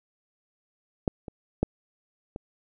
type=clicks; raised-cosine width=2 ms; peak=-10 / -24 / -9 / -22 dBFS; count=4; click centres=1.078 / 1.282 / 1.63 / 2.361 s; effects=none